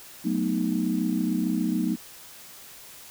sine chord, B dominant seventh, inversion second, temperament equal, 185 / 220 / 246.9 / 311.1 Hz, F#3 / A3 / B3 / D#4, 0 / 0 / 0 / 0 cents, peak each -28 dBFS, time 0.24-1.96 s, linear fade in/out 20 ms, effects tanh soft clip ceiling -12 dBFS + white hiss -46 dBFS RMS until 3.1 s

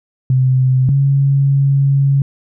sine tone pair in turn, 129.6 / 138.41 Hz, C3 / C#3, -16 / -2 cents, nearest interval minor second, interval 114 cents, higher second, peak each -9 dBFS, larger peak neither, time 0.3-0.89 / 0.89-2.22 s, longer second, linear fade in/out 2 ms, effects none

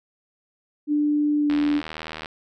sine tone with pitch glide, 296 to 292.6 Hz, D4 to D4, +14 to -6 cents, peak -18 dBFS, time 0.87-1.82 s, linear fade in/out 50 ms, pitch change -20 cents, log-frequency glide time 1.39-1.5 s
click train, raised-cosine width 0.3 ms, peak -16 dBFS, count 61, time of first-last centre 1.5-2.259 s, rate 79.1 Hz
effects none

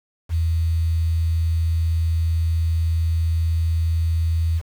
sine tone with quantisation, 82.2 Hz, E2, 4 cents flat, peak -17 dBFS, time 0.29-4.62 s, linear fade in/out 50 ms, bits 7, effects none

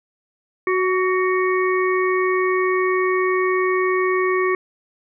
harmonic tone with a mistuned harmonic, 370 Hz, F#4, in tune, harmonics 1 / 3 / 5 / 6, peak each -18 / -23 / -26 / -27 dBFS, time 0.67-4.55 s, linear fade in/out 2 ms, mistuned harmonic 3, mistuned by +26 cents, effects none

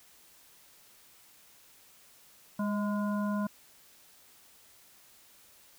harmonic tone with a mistuned harmonic, 205 Hz, G#3, 22 cents flat, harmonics 1 / 3 / 5 / 7, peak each -29 / -39 / -39 / -44 dBFS, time 2.59-3.47 s, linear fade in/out 5 ms, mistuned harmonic 3, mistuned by +46 cents, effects white hiss -59 dBFS RMS until 5.78 s

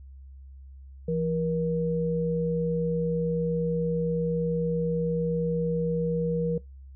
sine tone pair together, 168.04 / 475.3 Hz, E3 / A#4, +34 / +34 cents, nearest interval octave + tritone, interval 1800 cents, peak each -27 dBFS, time 1.08-6.58 s, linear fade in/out 5 ms, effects noise-tail reverb RT60 0.2 s tail -22 dB re dry + added 67 Hz sine -43 dBFS peak until 6.95 s

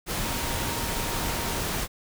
sine tone in noise, 932.3 Hz, A#5, in tune, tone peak -38 dBFS, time 0.24-1.64 s, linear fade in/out 50 ms, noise pink, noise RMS -29 dBFS, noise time 0.06-1.88 s, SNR -12 dB, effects none

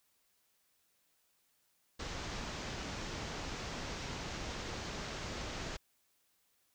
pink low-pass noise, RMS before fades -42 dBFS, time 1.99-5.77 s, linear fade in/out 10 ms, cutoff 6900 Hz, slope 48 dB/octave, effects white hiss -75 dBFS RMS until 6.74 s

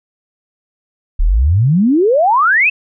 sine exponential sweep, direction up, 33.31 to 2700 Hz, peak -8 dBFS, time 1.19-2.7 s, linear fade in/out 10 ms, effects none

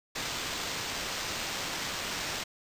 white noise with sample-and-hold, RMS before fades -35 dBFS, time 0.15-2.44 s, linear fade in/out 10 ms, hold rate 11025 Hz, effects resampled to 32000 Hz

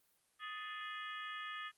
harmonic tone with a mistuned harmonic, 415.3 Hz, G#4, in tune, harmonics 3 / 4 / 5 / 6 / 7 / 8, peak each -46 / -47 / -53 / -56 / -53 / -53 dBFS, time 0.39-1.72 s, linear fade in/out 50 ms, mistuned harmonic 4, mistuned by +96 cents, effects white hiss -75 dBFS RMS until 1.77 s + Opus 32 kbps

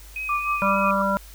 sine tone with vibrato, 2500 Hz, D#7, 8 cents sharp, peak -27 dBFS, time 0.16-0.91 s, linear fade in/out 2 ms, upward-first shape sine, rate 3.6 Hz, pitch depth 28 cents each way
sine tone with tremolo, 1174.7 Hz, D6, in tune, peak -20 dBFS, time 0.29-1.02 s, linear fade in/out 2 ms, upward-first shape sine, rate 5.5 Hz, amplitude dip 70%
harmonic tone, 196.5 Hz, G3, 4 cents sharp, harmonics 1 / 3 / 5 / 7, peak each -25 / -25 / -25 / -25 dBFS, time 0.62-1.17 s, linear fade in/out 0 ms
effects added 51 Hz sine -42 dBFS peak until 1.34 s + white hiss -48 dBFS RMS until 1.34 s

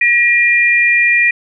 sine tone pair together, 1913.5 / 2405 Hz, A#6 / D7, +45 / +41 cents, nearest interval major third, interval 396 cents, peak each -11 dBFS, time 0.01-1.31 s, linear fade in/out 5 ms, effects none

